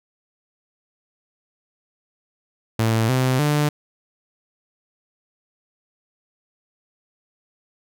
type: tone with pitch steps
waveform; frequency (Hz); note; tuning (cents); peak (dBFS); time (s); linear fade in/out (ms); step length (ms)
sawtooth; 112.4 / 129.11 / 148.31; A2 / C3 / D3; +37 / -23 / +17; -13; 2.79-3.69; 5; 300
effects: none